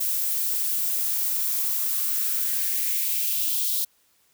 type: noise with high-pass filter sweep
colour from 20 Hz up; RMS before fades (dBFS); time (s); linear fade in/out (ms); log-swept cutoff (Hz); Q
violet; -25; 0-3.85; 10; 310 to 3800; 2.6
effects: white hiss -64 dBFS RMS until 4.33 s